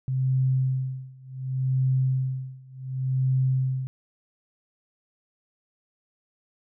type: tone with tremolo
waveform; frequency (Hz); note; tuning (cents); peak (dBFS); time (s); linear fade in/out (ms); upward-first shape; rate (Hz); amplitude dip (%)
sine; 130.81; C3; 0; -19; 0.08-3.87; 0; sine; 0.68; 95
effects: none